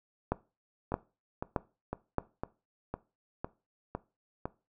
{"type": "two click trains", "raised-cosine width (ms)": 1, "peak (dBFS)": [-14, -20], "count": [4, 8], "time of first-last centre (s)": [[0.32, 2.183], [0.92, 4.455]], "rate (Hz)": [1.61, 1.98], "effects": ["noise-tail reverb RT60 0.3 s tail -19 dB re dry"]}